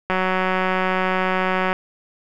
click train, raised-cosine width 0.5 ms, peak -6 dBFS, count 304, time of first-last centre 0.1-1.729 s, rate 186 Hz, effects none

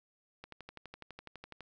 click train, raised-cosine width 0.3 ms, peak -30 dBFS, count 15, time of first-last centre 0.44-1.607 s, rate 12 Hz, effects none

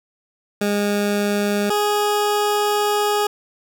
20% pulse tone pair in turn, 204.8 / 415.3 Hz, G#3 / G#4, -24 / 0 cents, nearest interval octave, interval 1224 cents, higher second, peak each -13 / -12 dBFS, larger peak second, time 0.61-1.7 / 1.7-3.27 s, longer second, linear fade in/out 5 ms, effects none

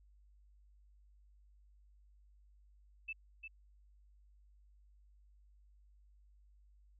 sine tone with echo, 2637 Hz, E7, in tune, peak -39 dBFS, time 3.08-3.13 s, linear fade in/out 10 ms, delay 350 ms, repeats 1, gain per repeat -6 dB, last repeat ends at 3.48 s, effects added 50 Hz sine -62 dBFS peak until 6.99 s

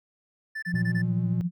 triangle tone bursts, 1760 Hz, A6, in tune, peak -29 dBFS, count 5, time 0.55-1.021 s, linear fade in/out 10 ms, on 75 ms, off 24 ms
sine tone with tremolo, 174.61 Hz, F3, in tune, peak -22 dBFS, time 0.66-1.51 s, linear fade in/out 50 ms, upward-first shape sine, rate 14 Hz, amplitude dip 60%
triangle tone with vibrato, 116.7 Hz, A#2, 2 cents sharp, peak -25 dBFS, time 0.74-1.41 s, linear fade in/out 0 ms, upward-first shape triangle, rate 6.9 Hz, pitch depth 62 cents each way
effects none

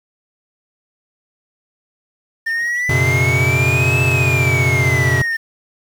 triangle exponential two-way sweep, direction up then down, 1800 to 2637 to 1800 Hz, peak -15 dBFS, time 2.46-5.37 s, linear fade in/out 10 ms, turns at 4.03 s
square chord, F# suspended fourth, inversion none, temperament equal, 92.5 / 123.47 / 138.59 Hz, F#2 / B2 / C#3, 0 / 0 / 0 cents, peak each -21 / -18 / -20 dBFS, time 2.89-5.22 s, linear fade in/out 5 ms
effects 7-bit

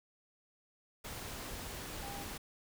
sine tone in noise, 801 Hz, G5, 37 cents sharp, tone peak -46 dBFS, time 2.02-2.24 s, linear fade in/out 10 ms, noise pink, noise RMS -44 dBFS, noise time 1.04-2.38 s, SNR -5 dB, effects none

